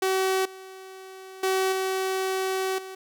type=tone with level steps; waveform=sawtooth; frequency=379.5 Hz; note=F#4; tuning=44 cents sharp; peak=-18 / -37 / -18 / -21 / -33 dBFS; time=0.02-2.95 s; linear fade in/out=5 ms; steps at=0.45 / 1.43 / 1.72 / 2.78 s; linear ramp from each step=5 ms; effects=none